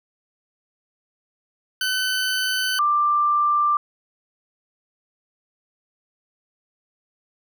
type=tone pair in turn; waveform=20% pulse / sine; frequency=1513 / 1182.6 Hz; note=F#6 / D6; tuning=+38 / +12 cents; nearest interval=major third; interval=426 cents; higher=first; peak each=-16 dBFS; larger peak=neither; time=1.81-2.79 / 2.79-3.77 s; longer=neither; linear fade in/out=2 ms; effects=none